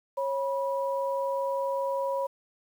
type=tone pair together; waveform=sine; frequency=547.5 / 975 Hz; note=C#5 / B5; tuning=-22 / -23 cents; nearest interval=minor seventh; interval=999 cents; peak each=-28 / -31 dBFS; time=0.17-2.27 s; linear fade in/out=10 ms; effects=9-bit